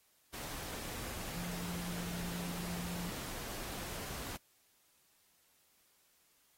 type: tone in noise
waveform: sine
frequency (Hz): 174.61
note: F3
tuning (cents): 0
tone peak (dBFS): -40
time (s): 1.35-3.1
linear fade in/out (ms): 10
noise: pink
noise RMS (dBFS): -44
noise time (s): 0.33-4.37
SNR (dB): +1
effects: white hiss -71 dBFS RMS until 6.57 s + AAC 48 kbps